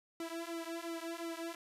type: tone with flanger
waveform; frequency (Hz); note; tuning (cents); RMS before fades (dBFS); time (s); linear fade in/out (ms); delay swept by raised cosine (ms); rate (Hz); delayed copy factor
sawtooth; 333.8; E4; +22; -42; 0.2-1.55; 2; 1.8 to 4; 2.8; -0.95
effects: resampled to 32000 Hz